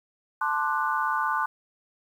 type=chord; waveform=sine; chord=D dominant seventh; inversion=second; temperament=equal with one note detuned; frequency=880 / 1046.5 / 1182.8 / 1480 Hz; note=A5 / C6 / D6 / F#6; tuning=0 / 0 / +12 / 0 cents; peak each=-29 dBFS; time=0.41-1.46 s; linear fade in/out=5 ms; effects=9-bit